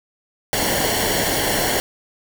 pink noise with comb filter, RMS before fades -20 dBFS, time 0.53-1.8 s, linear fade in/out 0 ms, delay 0.8 ms, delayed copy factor -0.7, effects none

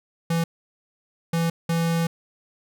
square tone bursts at uneven times, 166.7 Hz, E3, 20 cents sharp, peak -21 dBFS, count 3, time 0.3-0.44 / 1.33-1.5 / 1.69-2.07 s, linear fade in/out 5 ms, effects none

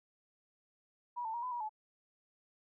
sine tone with pitch steps, 967 / 889 / 947 / 1004 / 959 / 861 Hz, B5 / A5 / A#5 / B5 / A#5 / A5, -37 / +18 / +27 / +28 / +49 / -38 cents, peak -36 dBFS, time 1.16-1.694 s, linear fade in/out 20 ms, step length 89 ms, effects none

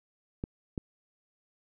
clicks, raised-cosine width 3 ms, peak -20 dBFS, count 2, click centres 0.439 / 0.778 s, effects none

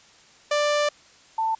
sawtooth / sine tone pair in turn, 590 / 890 Hz, D5 / A5, +8 / +20 cents, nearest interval perfect fifth, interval 712 cents, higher second, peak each -16 / -21 dBFS, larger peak first, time 0.51-0.89 / 1.38-1.55 s, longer first, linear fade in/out 5 ms, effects white hiss -53 dBFS RMS until 1.59 s + resampled to 16000 Hz

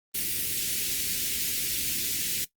white band-stop noise, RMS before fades -29 dBFS, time 0.14-2.45 s, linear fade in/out 10 ms, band 390 to 2100 Hz, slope 24 dB/octave, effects noise-tail reverb RT60 0.1 s tail -17 dB re dry + Opus 32 kbps

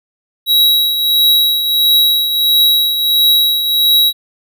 square tone with tremolo, 3864 Hz, B7, 39 cents flat, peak -7 dBFS, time 0.46-4.13 s, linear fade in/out 50 ms, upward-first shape triangle, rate 1.5 Hz, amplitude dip 60%, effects none

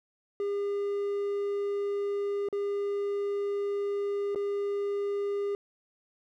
triangle tone with dropouts, 404.1 Hz, G#4, 47 cents flat, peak -26 dBFS, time 0.4-5.55 s, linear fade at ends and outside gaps 1 ms, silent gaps 2.487-2.527 / 4.348-4.358 s, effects none

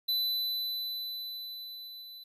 square tone with level ramp, 4000 Hz, B7, 21 cents sharp, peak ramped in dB -27 to -46 dBFS, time 0.08-2.24 s, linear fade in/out 10 ms, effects resampled to 32000 Hz + 11-bit

